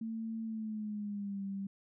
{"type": "tone with pitch glide", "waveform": "sine", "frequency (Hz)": [224.3, 196.4], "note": ["A3", "G3"], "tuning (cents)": [34, 4], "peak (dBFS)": -36, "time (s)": [0.01, 1.67], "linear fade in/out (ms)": 5, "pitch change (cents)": -230, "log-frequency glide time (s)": [0.43, 1.43], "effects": []}